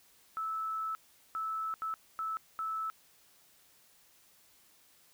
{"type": "tone bursts at uneven times", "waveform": "sine", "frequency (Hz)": 1309, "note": "E6", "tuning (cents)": -13, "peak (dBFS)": -33, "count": 5, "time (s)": [[0.37, 0.95], [1.35, 1.74], [1.82, 1.94], [2.19, 2.37], [2.59, 2.9]], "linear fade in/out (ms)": 0, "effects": ["white hiss -64 dBFS RMS until 5.13 s"]}